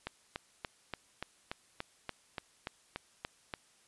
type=click train; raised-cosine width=0.3 ms; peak=-21 dBFS; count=13; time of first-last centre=0.07-3.538 s; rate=3.46 Hz; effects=white hiss -66 dBFS RMS until 3.87 s + resampled to 24000 Hz